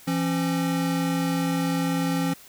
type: tone pair together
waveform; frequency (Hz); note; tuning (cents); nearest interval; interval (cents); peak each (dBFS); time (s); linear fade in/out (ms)
square; 170.09 / 270; F3 / C#4; -45 / -45; minor sixth; 800; -26; 0.07-2.34; 10
effects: white hiss -49 dBFS RMS until 2.48 s